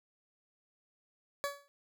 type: tone with exponential decay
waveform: 20% pulse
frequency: 567 Hz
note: C#5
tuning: 39 cents sharp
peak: -25 dBFS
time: 1.44-1.68 s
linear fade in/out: 0 ms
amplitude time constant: 51 ms
effects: none